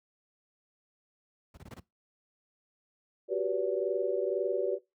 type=noise bursts; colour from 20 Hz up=brown; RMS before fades=-41 dBFS; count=5; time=1.54-1.798 s; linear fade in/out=5 ms; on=34 ms; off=22 ms
type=chord; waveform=sine; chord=G major seventh; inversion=third; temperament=equal with one note detuned; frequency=370 / 392 / 493.9 / 573.9 Hz; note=F#4 / G4 / B4 / D5; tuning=0 / 0 / 0 / -40 cents; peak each=-33 dBFS; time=3.28-4.79 s; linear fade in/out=50 ms
effects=noise-tail reverb RT60 0.2 s tail -20 dB re dry + high-pass 100 Hz 12 dB/octave